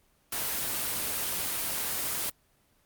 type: noise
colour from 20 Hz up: white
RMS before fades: -31 dBFS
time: 0.32-2.3 s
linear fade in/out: 5 ms
effects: pink hiss -67 dBFS RMS until 2.85 s + Opus 24 kbps